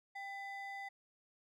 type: ring-modulated tone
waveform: triangle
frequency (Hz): 1396.9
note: F6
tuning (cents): 0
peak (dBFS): -38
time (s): 0.15-0.89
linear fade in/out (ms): 10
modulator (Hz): 607
effects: none